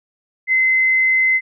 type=tone; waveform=sine; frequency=2055 Hz; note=C7; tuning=32 cents flat; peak=-12 dBFS; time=0.47-1.41 s; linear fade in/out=50 ms; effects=none